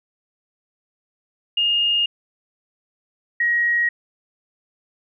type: tone pair in turn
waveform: sine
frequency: 2838 / 1894.1 Hz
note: F7 / A#6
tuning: +27 / +27 cents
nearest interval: perfect fifth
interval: 700 cents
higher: first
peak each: -16 dBFS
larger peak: neither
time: 1.57-2.06 / 3.4-3.89 s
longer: neither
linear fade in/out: 5 ms
effects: none